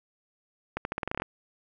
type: accelerating click train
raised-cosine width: 0.5 ms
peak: -15 dBFS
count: 11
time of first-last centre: 0.77-1.221 s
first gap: 81 ms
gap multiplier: 0.86
effects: none